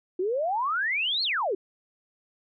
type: exponential two-way sweep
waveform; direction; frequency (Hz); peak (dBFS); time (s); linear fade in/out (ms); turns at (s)
sine; up then down; 349.2 to 4435 to 349.2; -24; 0.19-1.55; 5; 1.23
effects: none